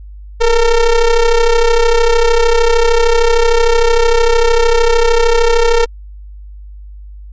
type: ring-modulated tone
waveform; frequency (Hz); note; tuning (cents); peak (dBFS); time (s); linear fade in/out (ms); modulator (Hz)
square; 226.4; A3; +50; -5; 0.4-5.86; 20; 243
effects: added 50 Hz sine -29 dBFS peak until 7.32 s + resampled to 16000 Hz